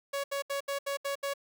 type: tone bursts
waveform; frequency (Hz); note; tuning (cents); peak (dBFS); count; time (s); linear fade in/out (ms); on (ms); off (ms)
sawtooth; 559; C#5; +14; -27; 7; 0.13-1.338; 10; 110; 73
effects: 11-bit